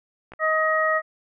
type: clicks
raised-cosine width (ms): 0.5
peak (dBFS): -26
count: 2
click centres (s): 0.32 / 0.336
type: harmonic tone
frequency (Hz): 630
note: D#5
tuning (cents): +21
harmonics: 1 / 2 / 3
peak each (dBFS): -23 / -23 / -23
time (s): 0.39-1.02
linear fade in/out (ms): 50
effects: none